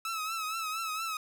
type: tone with vibrato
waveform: sawtooth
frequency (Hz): 1299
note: E6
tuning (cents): -26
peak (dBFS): -29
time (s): 0.05-1.17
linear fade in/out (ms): 2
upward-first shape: triangle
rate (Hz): 4.3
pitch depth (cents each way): 74
effects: none